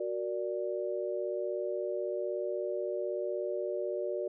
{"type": "chord", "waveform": "sine", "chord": "Gb augmented", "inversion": "none", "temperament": "equal", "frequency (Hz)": [370, 466.2, 587.3], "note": ["Gb4", "Bb4", "D5"], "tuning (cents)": [0, 0, 0], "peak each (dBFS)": [-35, -38, -35], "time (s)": [0, 4.28], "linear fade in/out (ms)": 5, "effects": []}